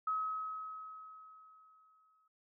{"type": "tone with exponential decay", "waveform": "sine", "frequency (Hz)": 1278, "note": "D#6", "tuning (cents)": 46, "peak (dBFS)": -31, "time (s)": [0.07, 2.28], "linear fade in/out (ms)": 5, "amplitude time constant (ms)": 480, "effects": []}